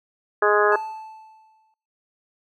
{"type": "harmonic tone", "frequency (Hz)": 208.2, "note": "G#3", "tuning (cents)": 5, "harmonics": [2, 3, 4, 5, 6, 7, 8], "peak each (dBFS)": [-19, -24, -26, -25, -22, -28, -23], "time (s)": [0.42, 0.76], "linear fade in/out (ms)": 5}
{"type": "tone with exponential decay", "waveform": "triangle", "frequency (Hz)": 876, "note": "A5", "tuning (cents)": -8, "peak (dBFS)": -22, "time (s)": [0.72, 1.74], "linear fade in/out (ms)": 1, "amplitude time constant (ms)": 220}
{"effects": ["noise-tail reverb RT60 0.6 s tail -26 dB re dry"]}